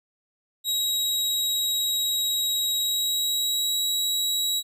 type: tone with pitch glide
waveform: sawtooth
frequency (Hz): 3829 to 3869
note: A#7 to B7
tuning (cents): +46 to -36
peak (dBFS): -20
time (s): 0.64-4.63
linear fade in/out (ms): 50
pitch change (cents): +18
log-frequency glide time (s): 2.78-3.78
effects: none